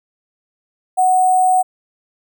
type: tone with sample-and-hold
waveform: sine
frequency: 740 Hz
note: F#5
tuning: in tune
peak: -10 dBFS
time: 0.97-1.63 s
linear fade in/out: 20 ms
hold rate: 8820 Hz
effects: none